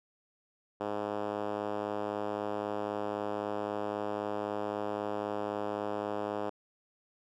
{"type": "tone with band-pass filter", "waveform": "5% pulse", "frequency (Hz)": 103.83, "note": "G#2", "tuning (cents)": 0, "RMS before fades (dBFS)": -35, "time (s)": [0.8, 6.5], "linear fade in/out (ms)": 10, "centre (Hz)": 480, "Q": 0.93, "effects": []}